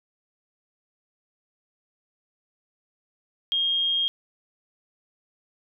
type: tone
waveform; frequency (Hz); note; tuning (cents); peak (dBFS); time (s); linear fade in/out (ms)
sine; 3236; G#7; -46; -21; 3.52-4.08; 0
effects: none